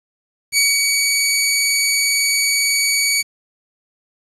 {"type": "tone with ADSR envelope", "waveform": "15% pulse", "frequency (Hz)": 2261, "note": "C#7", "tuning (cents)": 34, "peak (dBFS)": -5, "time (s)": [0.52, 3.23], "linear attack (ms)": 54, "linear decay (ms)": 200, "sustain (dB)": -3, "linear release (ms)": 27, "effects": ["resampled to 32000 Hz", "7-bit"]}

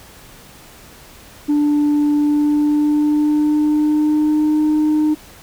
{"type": "tone with pitch glide", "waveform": "sine", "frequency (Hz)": [294.3, 305.4], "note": ["D4", "D#4"], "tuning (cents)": [4, -32], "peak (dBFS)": -10, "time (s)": [1.48, 5.15], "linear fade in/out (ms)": 20, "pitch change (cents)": 64, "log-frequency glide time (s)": [2.14, 4.63], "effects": ["tanh soft clip ceiling -11 dBFS", "pink hiss -42 dBFS RMS until 5.42 s"]}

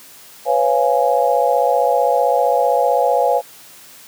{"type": "chord", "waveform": "sine", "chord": "C# dominant seventh", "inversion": "third", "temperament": "just", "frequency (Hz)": [498.9, 554.4, 693, 831.5], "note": ["B4", "C#5", "E#5", "G#5"], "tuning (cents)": [17, 0, -14, 2], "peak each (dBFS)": -18, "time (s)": [0.45, 3.42], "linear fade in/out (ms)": 50, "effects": ["white hiss -42 dBFS RMS until 4.07 s", "high-pass 100 Hz 12 dB/octave"]}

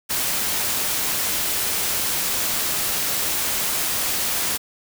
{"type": "noise", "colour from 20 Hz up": "white", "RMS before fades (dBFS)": -23, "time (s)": [0.09, 4.58], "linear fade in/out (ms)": 20, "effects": []}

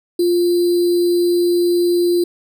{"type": "tone with sample-and-hold", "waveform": "sine", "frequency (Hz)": 349.2, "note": "F4", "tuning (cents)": 0, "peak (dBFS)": -12, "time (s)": [0.19, 2.24], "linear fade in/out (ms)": 5, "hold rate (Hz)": 4410, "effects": []}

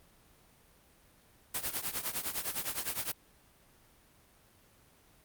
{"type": "noise with tremolo", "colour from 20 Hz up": "white", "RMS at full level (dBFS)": -32, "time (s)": [1.54, 3.12], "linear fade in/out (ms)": 5, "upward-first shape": "triangle", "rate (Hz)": 9.8, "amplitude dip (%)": 90, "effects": ["pink hiss -63 dBFS RMS until 5.24 s", "Opus 32 kbps"]}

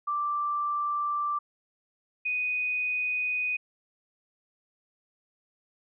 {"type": "tone pair in turn", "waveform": "sine", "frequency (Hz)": [1174.7, 2489], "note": ["D6", "D#7"], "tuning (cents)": [0, 0], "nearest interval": "octave + minor second", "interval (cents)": 1300, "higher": "second", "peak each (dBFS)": -26, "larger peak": "neither", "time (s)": [[0.07, 1.39], [2.25, 3.57]], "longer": "neither", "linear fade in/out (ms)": 10, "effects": []}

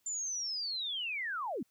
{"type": "linear sweep", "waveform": "sine", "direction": "down", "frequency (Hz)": [7240, 185], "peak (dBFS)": -34, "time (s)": [0.06, 1.63], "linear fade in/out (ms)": 5, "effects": ["white hiss -75 dBFS RMS until 1.7 s"]}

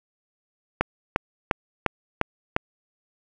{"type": "click train", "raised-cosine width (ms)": 0.5, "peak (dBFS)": -4, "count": 6, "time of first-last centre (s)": [0.81, 2.564], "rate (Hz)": 2.85, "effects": []}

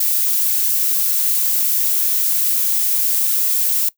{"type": "noise", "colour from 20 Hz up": "violet", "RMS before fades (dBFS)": -17, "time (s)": [0, 3.89], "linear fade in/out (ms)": 5, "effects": ["noise-tail reverb RT60 0.1 s tail -20 dB re dry"]}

